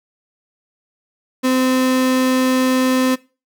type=tone; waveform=35% pulse; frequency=257.8 Hz; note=C4; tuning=26 cents flat; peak=-12 dBFS; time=1.43-3.16 s; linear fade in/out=20 ms; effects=noise-tail reverb RT60 0.3 s tail -19 dB re dry